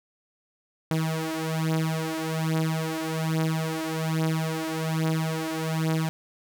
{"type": "beating tone pair", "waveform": "sawtooth", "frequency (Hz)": [159.3, 160.5], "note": ["D#3", "E3"], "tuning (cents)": [41, -46], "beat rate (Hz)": 1.2, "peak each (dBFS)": [-24, -24], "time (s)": [0.91, 6.09], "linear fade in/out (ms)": 0, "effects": []}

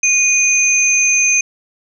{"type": "tone pair together", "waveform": "sine", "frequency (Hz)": [2464, 6274], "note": ["D#7", "G8"], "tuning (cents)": [-17, 1], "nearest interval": "octave + major third", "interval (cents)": 1618, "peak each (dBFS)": -13, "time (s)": [0.03, 1.41], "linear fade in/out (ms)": 5, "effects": []}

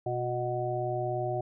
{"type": "harmonic tone with a mistuned harmonic", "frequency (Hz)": 123.4, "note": "B2", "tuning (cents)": -1, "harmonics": [1, 3, 5, 6], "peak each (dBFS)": [-34, -34, -34, -34], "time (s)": [0.06, 1.41], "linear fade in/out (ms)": 5, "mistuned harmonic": 3, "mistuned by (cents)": -30, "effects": []}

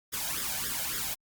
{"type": "noise with flanger", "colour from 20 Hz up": "white", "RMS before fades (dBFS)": -33, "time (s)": [0.12, 1.15], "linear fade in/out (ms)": 20, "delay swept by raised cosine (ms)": [0.57, 1.33], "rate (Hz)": 3.6, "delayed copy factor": 0.75, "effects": ["Opus 48 kbps"]}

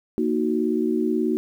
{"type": "chord", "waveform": "sine", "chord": "D# minor", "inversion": "second", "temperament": "equal", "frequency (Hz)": [233.1, 311.1, 370], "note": ["A#3", "D#4", "F#4"], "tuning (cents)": [0, 0, 0], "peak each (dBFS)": -24, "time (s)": [0.18, 1.37], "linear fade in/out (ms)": 0, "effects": ["9-bit"]}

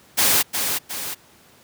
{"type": "noise with echo", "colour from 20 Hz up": "white", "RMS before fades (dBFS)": -17, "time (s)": [0.17, 0.43], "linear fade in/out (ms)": 20, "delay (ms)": 360, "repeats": 2, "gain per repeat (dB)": -6, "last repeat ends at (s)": 1.15, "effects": ["pink hiss -52 dBFS RMS until 1.63 s", "high-pass 100 Hz 12 dB/octave"]}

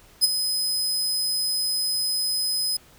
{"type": "tone with ADSR envelope", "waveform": "sawtooth", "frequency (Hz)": 5040, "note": "D#8", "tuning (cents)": 21, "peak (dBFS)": -10, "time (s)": [0.21, 2.77], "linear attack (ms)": 31, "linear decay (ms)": 22, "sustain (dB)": -10, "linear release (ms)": 6, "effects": ["pink hiss -53 dBFS RMS until 2.98 s"]}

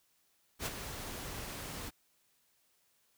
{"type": "noise with ADSR envelope", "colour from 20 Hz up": "pink", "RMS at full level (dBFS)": -34, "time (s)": [0.59, 1.91], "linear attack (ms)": 71, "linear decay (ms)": 29, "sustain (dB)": -9, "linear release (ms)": 31, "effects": ["white hiss -73 dBFS RMS until 3.17 s"]}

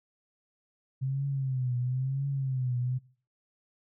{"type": "tone with vibrato", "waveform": "sine", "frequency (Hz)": 131, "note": "C3", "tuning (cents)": 2, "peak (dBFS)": -27, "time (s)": [1.01, 2.99], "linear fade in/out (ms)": 20, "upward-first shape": "triangle", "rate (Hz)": 0.99, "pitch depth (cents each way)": 120, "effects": ["noise-tail reverb RT60 0.4 s tail -20 dB re dry"]}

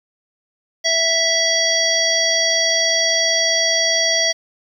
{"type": "harmonic tone with a mistuned harmonic", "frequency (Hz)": 659.3, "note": "E5", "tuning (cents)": 0, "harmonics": [1, 3, 5, 7, 9], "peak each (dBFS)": [-22, -21, -22, -20, -20], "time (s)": [0.84, 4.33], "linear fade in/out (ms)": 20, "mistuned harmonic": 9, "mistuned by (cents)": -67, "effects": ["8-bit"]}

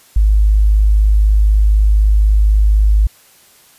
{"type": "tone", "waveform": "sine", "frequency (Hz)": 52, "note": "G#1", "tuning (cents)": 3, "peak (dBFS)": -7, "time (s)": [0.16, 3.07], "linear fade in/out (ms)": 5, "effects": ["white hiss -47 dBFS RMS until 3.78 s", "resampled to 32000 Hz"]}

